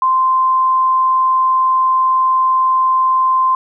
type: tone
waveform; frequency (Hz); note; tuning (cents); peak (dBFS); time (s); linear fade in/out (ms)
sine; 1041; C6; -9; -10; 0.02-3.55; 2
effects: none